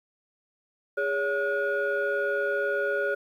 sine tone cluster, 411.1 / 563 / 1445 Hz, G#4 / C#5 / F#6, -18 / +27 / -41 cents, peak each -28 / -27 / -27 dBFS, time 0.97-3.15 s, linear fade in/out 10 ms, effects tanh soft clip ceiling -19 dBFS + 10-bit

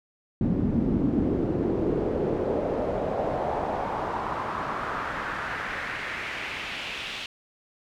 brown noise with band-pass filter sweep, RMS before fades -28 dBFS, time 0.41-7.26 s, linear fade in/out 2 ms, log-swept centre 210 to 3200 Hz, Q 2.4, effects none

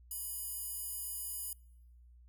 square tone with high-pass filter, 987.8 Hz, B5, in tune, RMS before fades -41 dBFS, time 0.11-1.53 s, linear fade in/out 2 ms, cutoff 11000 Hz, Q 1.7, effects noise-tail reverb RT60 1.0 s tail -26 dB re dry + added 60 Hz sine -56 dBFS peak until 2.28 s

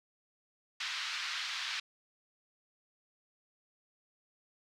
white band-pass noise, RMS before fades -38 dBFS, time 0.8-1.8 s, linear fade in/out 5 ms, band 1200 to 4500 Hz, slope 24 dB/octave, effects none

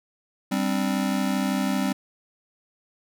square chord, G suspended fourth, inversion none, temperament just, 196 / 261.3 / 294 Hz, G3 / C4 / D4, 0 / -2 / +2 cents, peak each -26 / -27 / -32 dBFS, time 0.51-1.93 s, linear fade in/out 10 ms, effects none

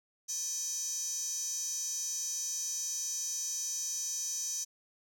square tone with high-pass filter, 350.9 Hz, F4, 8 cents sharp, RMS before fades -36 dBFS, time 0.28-4.65 s, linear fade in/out 20 ms, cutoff 6100 Hz, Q 9.1, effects none

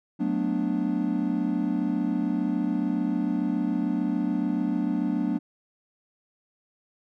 triangle chord, B minor seventh, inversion second, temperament equal, 185 / 220 / 246.9 / 293.7 Hz, F#3 / A3 / B3 / D4, 0 / 0 / 0 / 0 cents, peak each -28 / -28 / -27 / -26 dBFS, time 0.19-5.39 s, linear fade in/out 20 ms, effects none

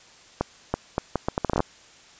accelerating click train, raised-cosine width 1 ms, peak -8 dBFS, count 13, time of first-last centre 0.41-1.604 s, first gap 330 ms, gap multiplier 0.73, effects white hiss -51 dBFS RMS until 2.19 s + resampled to 16000 Hz

